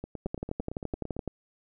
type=two click trains; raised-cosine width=2 ms; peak=-23 / -18 dBFS; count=11 / 13; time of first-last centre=0.04-1.166 / 0.26-1.277 s; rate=8.88 / 11.8 Hz; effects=none